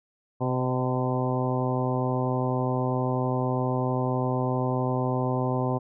harmonic tone with a mistuned harmonic, 127.7 Hz, C3, 42 cents flat, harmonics 1 / 2 / 3 / 4 / 5 / 6 / 7 / 8, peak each -27 / -30 / -32 / -33 / -34 / -35 / -35 / -36 dBFS, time 0.4-5.79 s, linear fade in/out 20 ms, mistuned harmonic 5, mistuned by -30 cents, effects none

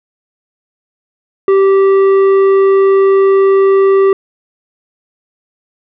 sine tone with tanh clipping, 389.4 Hz, G4, 12 cents flat, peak -7 dBFS, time 1.48-4.13 s, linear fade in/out 2 ms, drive 9 dB, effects none

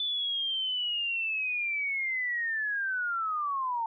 sine linear sweep, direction down, 3505 to 893 Hz, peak -28 dBFS, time 0-3.86 s, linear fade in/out 2 ms, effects none

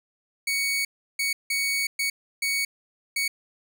sawtooth tone bursts at uneven times, 2233 Hz, C#7, 12 cents sharp, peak -20 dBFS, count 6, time 0.47-0.85 / 1.19-1.33 / 1.5-1.87 / 1.99-2.1 / 2.42-2.65 / 3.16-3.28 s, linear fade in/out 5 ms, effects none

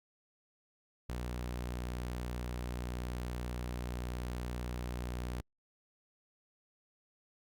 sawtooth tone, 60.9 Hz, B1, 24 cents flat, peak -33 dBFS, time 1.09-5.41 s, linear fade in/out 5 ms, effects Opus 48 kbps

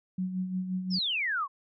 sine tone with tremolo, 185 Hz, F#3, in tune, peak -27 dBFS, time 0.18-0.99 s, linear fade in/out 5 ms, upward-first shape sine, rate 5.7 Hz, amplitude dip 55%
sine exponential sweep, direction down, 5550 to 1046.5 Hz, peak -27 dBFS, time 0.9-1.48 s, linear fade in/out 50 ms
effects none

